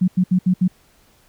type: tone bursts at uneven times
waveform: sine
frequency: 183.3 Hz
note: F#3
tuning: 16 cents flat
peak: -12 dBFS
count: 5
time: 0.01-0.08 / 0.17-0.24 / 0.31-0.39 / 0.46-0.54 / 0.61-0.68 s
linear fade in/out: 10 ms
effects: pink hiss -56 dBFS RMS until 1.28 s